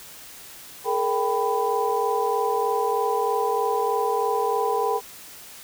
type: tone cluster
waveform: sine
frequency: 422.1 / 465.3 / 785 / 995 Hz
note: G#4 / A#4 / G5 / B5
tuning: +28 / -3 / +2 / +13 cents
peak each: -26 dBFS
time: 0.84-5.01 s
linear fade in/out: 50 ms
effects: white hiss -43 dBFS RMS until 5.63 s